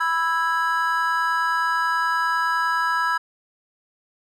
triangle chord, E major, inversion second, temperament just, 988.9 / 1318.5 / 1648.1 Hz, B5 / E6 / G#6, +2 / 0 / -14 cents, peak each -22 dBFS, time 0-3.18 s, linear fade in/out 10 ms, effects none

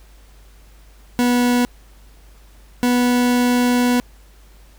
40% pulse tone pair in turn, 244.6 / 245.6 Hz, B3 / B3, -16 / -9 cents, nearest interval unison, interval 7 cents, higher second, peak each -13 dBFS, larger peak neither, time 1.19-1.65 / 2.83-4 s, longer second, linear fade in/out 0 ms, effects added 50 Hz sine -44 dBFS peak until 4.78 s + pink hiss -53 dBFS RMS until 4.78 s

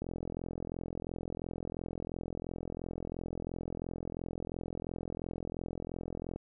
click train, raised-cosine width 2 ms, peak -25 dBFS, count 273, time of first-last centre 0.02-6.36 s, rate 42.9 Hz, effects none

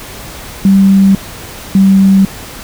sine tone pair in turn, 194.7 / 193.65 Hz, G3 / G3, -12 / -21 cents, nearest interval unison, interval 9 cents, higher first, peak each -3 dBFS, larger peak neither, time 0.65-1.15 / 1.75-2.25 s, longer neither, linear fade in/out 2 ms, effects pink hiss -28 dBFS RMS until 2.63 s

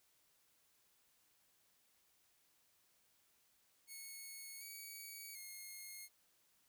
5% pulse tone with pitch steps, 2197 / 2262 / 2150 Hz, C#7 / C#7 / C7, -16 / +34 / +47 cents, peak -40 dBFS, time 3.87-6.09 s, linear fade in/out 50 ms, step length 740 ms, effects white hiss -75 dBFS RMS until 6.68 s

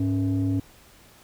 sine tone pair together, 103.83 / 276.8 Hz, G#2 / C#4, 0 / -2 cents, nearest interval octave + perfect fourth, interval 1698 cents, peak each -22 dBFS, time 0-0.6 s, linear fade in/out 5 ms, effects tanh soft clip ceiling -18 dBFS + pink hiss -53 dBFS RMS until 1.23 s

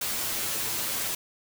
white noise with comb filter, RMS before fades -30 dBFS, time 0.01-1.15 s, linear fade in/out 5 ms, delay 9 ms, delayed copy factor +0.65, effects none

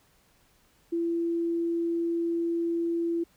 sine tone, 337.2 Hz, E4, 39 cents sharp, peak -25 dBFS, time 0.92-3.24 s, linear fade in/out 10 ms, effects pink hiss -64 dBFS RMS until 3.36 s

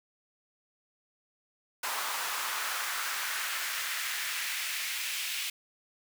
pink noise with high-pass filter sweep, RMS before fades -34 dBFS, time 1.83-5.5 s, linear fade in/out 5 ms, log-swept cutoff 990 to 2600 Hz, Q 1.7, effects none

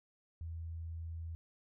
sine tone, 82.41 Hz, E2, in tune, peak -40 dBFS, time 0.41-1.35 s, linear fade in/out 0 ms, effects none

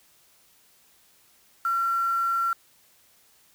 sine tone with quantisation, 1362 Hz, F6, 44 cents flat, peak -22 dBFS, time 1.65-2.53 s, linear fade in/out 2 ms, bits 7, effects white hiss -60 dBFS RMS until 3.54 s

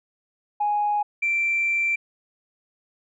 sine tone pair in turn, 830.6 / 2349 Hz, G#5 / D7, 0 / 0 cents, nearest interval octave + tritone, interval 1800 cents, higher second, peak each -19 dBFS, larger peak neither, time 0.6-1.03 / 1.22-1.96 s, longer second, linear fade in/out 10 ms, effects tanh soft clip ceiling -15 dBFS

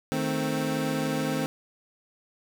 25% pulse chord, A diminished, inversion second, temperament equal, 155.56 / 220 / 261.6 Hz, Eb3 / A3 / C4, 0 / 0 / 0 cents, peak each -27 / -29 / -25 dBFS, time 0.12-1.46 s, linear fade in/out 0 ms, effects none

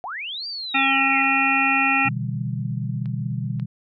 sine linear two-way sweep, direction up then down, 659.3 to 4766 to 1860 Hz, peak -28 dBFS, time 0.04-1.24 s, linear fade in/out 0 ms, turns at 0.47 s
harmonic tone, 270 Hz, C#4, 45 cents flat, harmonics 1 / 3 / 5 / 7 / 9 / 10, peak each -26 / -24 / -25 / -25 / -21 / -23 dBFS, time 0.74-2.09 s, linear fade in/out 10 ms
sine chord, E minor seventh, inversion second, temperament just, 123.61 / 148.33 / 164.81 / 197.78 Hz, B2 / D3 / E3 / G3, +2 / +18 / 0 / +16 cents, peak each -26 / -30 / -32 / -31 dBFS, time 2.05-3.66 s, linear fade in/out 10 ms
clicks, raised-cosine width 0.3 ms, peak -30 / -27 dBFS, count 2, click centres 3.058 / 3.598 s
effects none

